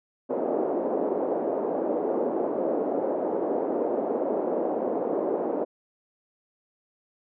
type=band-pass noise; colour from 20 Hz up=white; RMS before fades=-27 dBFS; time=0.29-5.65 s; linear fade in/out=20 ms; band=280 to 600 Hz; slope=24 dB/octave; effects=none